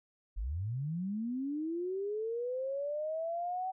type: linear sweep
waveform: sine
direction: up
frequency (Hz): 41.2 to 760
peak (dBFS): -33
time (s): 0.36-3.72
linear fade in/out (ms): 20
effects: none